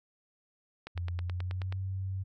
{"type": "click train", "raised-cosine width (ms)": 0.3, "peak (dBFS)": -25, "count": 9, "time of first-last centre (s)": [0.87, 1.725], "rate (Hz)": 9.36}
{"type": "tone with pitch glide", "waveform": "sine", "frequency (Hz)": [87.31, 95.21], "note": ["F2", "G2"], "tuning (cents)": [0, -50], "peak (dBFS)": -32, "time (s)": [0.95, 2.24], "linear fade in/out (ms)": 20, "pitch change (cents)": 150, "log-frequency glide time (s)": [1.17, 1.79]}
{"effects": []}